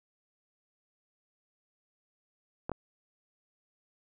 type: clicks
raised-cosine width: 1 ms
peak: -20 dBFS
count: 2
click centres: 2.695 / 2.717 s
effects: none